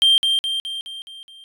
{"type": "tone with echo", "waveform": "triangle", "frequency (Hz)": 3169, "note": "G7", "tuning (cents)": 18, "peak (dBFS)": -9, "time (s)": [0.02, 0.18], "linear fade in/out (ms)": 0, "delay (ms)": 210, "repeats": 6, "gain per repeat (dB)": -5, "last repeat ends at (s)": 1.44, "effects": ["tanh soft clip ceiling -5 dBFS"]}